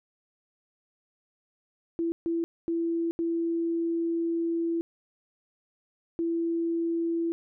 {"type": "tone bursts at uneven times", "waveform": "sine", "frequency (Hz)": 334.3, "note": "E4", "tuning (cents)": 24, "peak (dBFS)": -25, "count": 5, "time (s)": [[1.99, 2.12], [2.26, 2.44], [2.68, 3.11], [3.19, 4.81], [6.19, 7.32]], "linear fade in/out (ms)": 0, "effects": []}